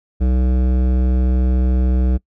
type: tone with hard clipping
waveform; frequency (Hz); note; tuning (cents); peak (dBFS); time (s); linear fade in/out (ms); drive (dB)
sine; 63.1; B1; +38; -15; 0.2-2.18; 20; 14
effects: noise-tail reverb RT60 0.1 s tail -23 dB re dry